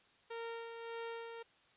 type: tone with tremolo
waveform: sawtooth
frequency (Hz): 461.2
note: A#4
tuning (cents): -19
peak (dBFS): -37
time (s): 0.3-1.43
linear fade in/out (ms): 10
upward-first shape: sine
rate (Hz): 1.7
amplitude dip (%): 45
effects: white hiss -68 dBFS RMS until 1.76 s + resampled to 8000 Hz